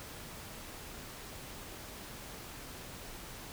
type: silence
effects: pink hiss -47 dBFS RMS until 3.52 s